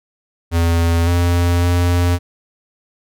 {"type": "tone with pitch steps", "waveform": "square", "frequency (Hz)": [84.2, 87, 87.8], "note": ["E2", "F2", "F2"], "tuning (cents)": [37, -6, 10], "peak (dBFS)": -13, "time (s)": [0.51, 2.19], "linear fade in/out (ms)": 50, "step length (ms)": 560, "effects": []}